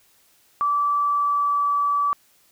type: tone with pitch glide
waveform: sine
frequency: 1159 to 1151.7 Hz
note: D6 to D6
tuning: -23 to -34 cents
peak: -18 dBFS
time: 0.61-2.13 s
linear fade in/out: 0 ms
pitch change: -11 cents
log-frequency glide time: 0.98-1.72 s
effects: white hiss -59 dBFS RMS until 2.51 s